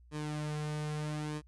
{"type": "tone with flanger", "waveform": "sawtooth", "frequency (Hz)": 151.1, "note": "D3", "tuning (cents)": 50, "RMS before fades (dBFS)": -37, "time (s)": [0.11, 1.42], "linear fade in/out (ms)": 50, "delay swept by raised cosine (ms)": [1.4, 3.7], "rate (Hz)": 0.77, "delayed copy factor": -0.6, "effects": ["added 60 Hz sine -56 dBFS peak until 1.47 s", "resampled to 24000 Hz"]}